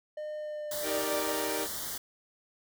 triangle tone with pitch glide, 607 to 592.5 Hz, D#5 to D5, -43 to +15 cents, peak -33 dBFS, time 0.17-1.32 s, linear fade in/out 5 ms, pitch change -42 cents, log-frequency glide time 0.37-0.96 s
white band-stop noise, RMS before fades -37 dBFS, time 0.71-1.98 s, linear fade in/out 5 ms, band 2100 to 3000 Hz, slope 96 dB/octave
sawtooth chord, Eb major seventh, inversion none, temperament equal, 311.1 / 392 / 466.2 / 587.3 Hz, Eb4 / G4 / Bb4 / D5, 0 / 0 / 0 / 0 cents, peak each -33 dBFS, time 0.82-1.68 s, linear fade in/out 50 ms
effects none

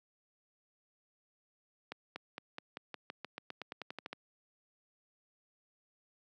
accelerating click train, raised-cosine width 0.3 ms, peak -25 dBFS, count 17, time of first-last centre 1.92-4.13 s, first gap 240 ms, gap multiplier 0.92, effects high-pass 200 Hz 12 dB/octave

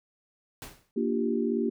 pink noise with exponential decay, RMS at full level -38 dBFS, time 0.62-0.91 s, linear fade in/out 0 ms, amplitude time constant 63 ms
sine chord, G minor seventh, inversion first, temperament equal, 233.1 / 293.7 / 349.2 / 392 Hz, Bb3 / D4 / F4 / G4, 0 / 0 / 0 / 0 cents, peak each -28 / -33 / -32 / -30 dBFS, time 0.96-1.7 s, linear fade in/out 10 ms
effects none

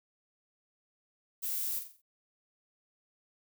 violet noise with echo, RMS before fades -35 dBFS, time 1.42-1.8 s, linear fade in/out 20 ms, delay 44 ms, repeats 5, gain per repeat -7 dB, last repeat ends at 2.02 s, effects none

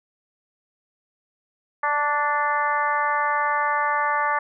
harmonic tone with a mistuned harmonic, 293.7 Hz, D4, in tune, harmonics 2 / 3 / 4 / 5 / 6 / 7, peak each -31 / -24 / -24 / -30 / -27 / -33 dBFS, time 1.83-4.39 s, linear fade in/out 5 ms, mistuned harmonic 4, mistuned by -20 cents, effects none

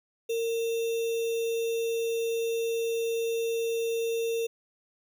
sine tone with sample-and-hold, 459.4 Hz, A#4, 25 cents flat, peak -26 dBFS, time 0.29-4.47 s, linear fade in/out 10 ms, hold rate 3150 Hz, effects none

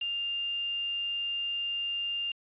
sine tone with quantisation, 2801 Hz, F7, 4 cents sharp, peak -30 dBFS, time 0.01-2.32 s, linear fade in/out 5 ms, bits 7, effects resampled to 8000 Hz

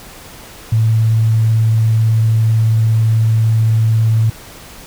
sine tone with vibrato, 111.5 Hz, A2, 23 cents sharp, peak -9 dBFS, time 0.72-4.3 s, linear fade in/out 5 ms, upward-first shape sine, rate 18 Hz, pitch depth 11 cents each way, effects pink hiss -36 dBFS RMS until 4.86 s

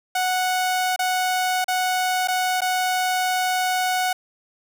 sawtooth tone with dropouts, 738 Hz, F#5, 5 cents flat, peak -16 dBFS, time 0.15-4.13 s, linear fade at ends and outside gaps 5 ms, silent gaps 0.962-0.991 / 1.644-1.681 / 2.275-2.283 / 2.607-2.617 s, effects none

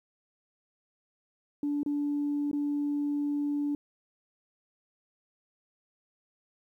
sine tone with dropouts, 290 Hz, D4, 22 cents flat, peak -26 dBFS, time 1.63-3.75 s, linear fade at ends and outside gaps 2 ms, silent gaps 1.832-1.861 / 2.514-2.53 s, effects tanh soft clip ceiling -23 dBFS + 11-bit

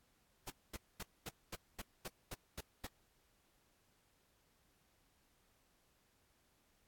pink noise bursts, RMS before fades -45 dBFS, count 10, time 0.47-2.87 s, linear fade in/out 5 ms, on 33 ms, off 230 ms, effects pink hiss -75 dBFS RMS until 6.87 s + AAC 64 kbps

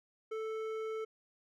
sine tone with hard clipping, 440 Hz, A4, in tune, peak -38 dBFS, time 0.31-1.05 s, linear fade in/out 10 ms, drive 10 dB, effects none

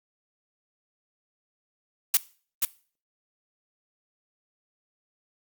blue noise with echo, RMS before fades -19 dBFS, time 2.14-2.17 s, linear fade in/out 2 ms, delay 480 ms, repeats 1, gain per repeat -4 dB, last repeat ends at 2.65 s, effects noise-tail reverb RT60 0.4 s tail -19 dB re dry + Opus 48 kbps

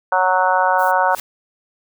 harmonic tone, 185 Hz, F#3, in tune, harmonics 3 / 4 / 5 / 6 / 7 / 8, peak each -21 / -19 / -17 / -23 / -24 / -21 dBFS, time 0.12-1.15 s, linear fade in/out 2 ms
violet noise, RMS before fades -35 dBFS, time 0.78-0.92 s, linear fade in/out 20 ms
white noise with exponential growth, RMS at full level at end -25 dBFS, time 1.08-1.2 s, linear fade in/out 2 ms, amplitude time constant 26 ms
effects none

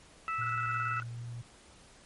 harmonic tone, 657 Hz, E5, 6 cents flat, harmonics 2 / 3 / 4, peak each -32 / -42 / -40 dBFS, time 0.28-1 s, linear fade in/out 0 ms
sine tone with pitch glide, 116.54 to 118.71 Hz, A#2 to A#2, 0 to +32 cents, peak -38 dBFS, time 0.38-1.42 s, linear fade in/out 10 ms, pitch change +32 cents, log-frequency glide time 0.9-1.2 s
sine tone with tremolo, 1444 Hz, F#6, 43 cents flat, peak -35 dBFS, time 0.41-1.03 s, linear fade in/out 5 ms, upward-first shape square, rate 18 Hz, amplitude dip 80%
effects pink hiss -57 dBFS RMS until 2.05 s + MP3 48 kbps

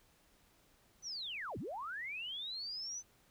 sine linear two-way sweep, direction down then up, 6140 to 78.3 to 6140 Hz, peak -40 dBFS, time 1.02-3.03 s, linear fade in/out 50 ms, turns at 1.58 s, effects pink hiss -69 dBFS RMS until 3.3 s

